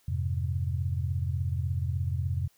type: chord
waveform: sine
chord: F minor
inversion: none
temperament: equal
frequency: 87.31 / 103.83 / 130.81 Hz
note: F2 / Ab2 / C3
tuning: 0 / 0 / 0 cents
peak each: -29 / -34 / -32 dBFS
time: 0.08-2.48 s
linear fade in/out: 5 ms
effects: white hiss -66 dBFS RMS until 2.57 s